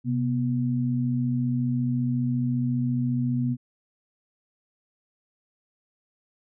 sine tone pair together, 129.1 / 243.7 Hz, C3 / B3, -23 / -23 cents, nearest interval major seventh, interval 1100 cents, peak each -25 dBFS, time 0.04-3.57 s, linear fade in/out 50 ms, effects none

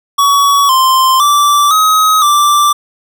square tone with pitch steps, 1128 / 1045 / 1166 / 1267 / 1174 Hz, C#6 / C6 / D6 / D#6 / D6, +30 / -2 / -13 / +31 / -1 cents, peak -7 dBFS, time 0.18-2.73 s, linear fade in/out 10 ms, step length 510 ms, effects none

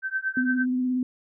sine tone with tremolo, 1547 Hz, G6, 23 cents flat, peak -21 dBFS, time 0.02-0.66 s, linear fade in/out 50 ms, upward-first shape triangle, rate 8.8 Hz, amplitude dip 100%
sine tone with vibrato, 252.9 Hz, B3, 41 cents sharp, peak -22 dBFS, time 0.37-1.03 s, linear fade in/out 2 ms, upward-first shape triangle, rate 17 Hz, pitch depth 24 cents each way
effects none

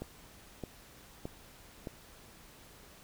click train, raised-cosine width 2 ms, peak -25 dBFS, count 4, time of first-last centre 0.02-1.872 s, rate 1.62 Hz, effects pink hiss -56 dBFS RMS until 3.03 s

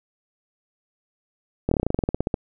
slowing click train, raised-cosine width 2 ms, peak -8 dBFS, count 16, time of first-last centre 1.69-2.342 s, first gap 24 ms, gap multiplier 1.08, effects none

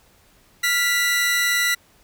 sawtooth tone pair together, 1400 / 1970.2 Hz, F6 / B6, +4 / -5 cents, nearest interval tritone, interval 591 cents, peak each -22 / -15 dBFS, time 0.63-1.75 s, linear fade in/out 10 ms, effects pink hiss -56 dBFS RMS until 2.03 s

